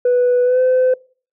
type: tone with pitch glide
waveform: sine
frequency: 493.1 to 511.1 Hz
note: B4 to C5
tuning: -3 to -41 cents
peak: -9 dBFS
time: 0.05-0.94 s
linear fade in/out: 5 ms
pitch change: +62 cents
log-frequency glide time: 0.44-0.6 s
effects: noise-tail reverb RT60 0.4 s tail -24 dB re dry + tanh soft clip ceiling -9 dBFS